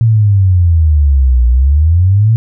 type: exponential two-way sweep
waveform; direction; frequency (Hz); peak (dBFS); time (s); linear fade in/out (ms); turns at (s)
sine; down then up; 116.54 to 59 to 116.54; -5; 0.01-2.36; 0; 1.47
effects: none